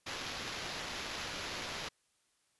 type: noise with sample-and-hold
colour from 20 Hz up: blue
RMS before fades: -41 dBFS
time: 0.06-1.89 s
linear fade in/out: 10 ms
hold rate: 8820 Hz
effects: white hiss -75 dBFS RMS until 2.59 s + resampled to 24000 Hz